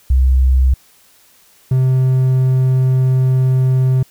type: tone pair in turn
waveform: sine / triangle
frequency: 64.9 / 129.8 Hz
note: C2 / C3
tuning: -13 / -13 cents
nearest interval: octave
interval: 1200 cents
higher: second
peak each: -8 dBFS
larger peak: neither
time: 0.1-0.74 / 1.71-4.03 s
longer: second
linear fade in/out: 5 ms
effects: white hiss -50 dBFS RMS until 4.1 s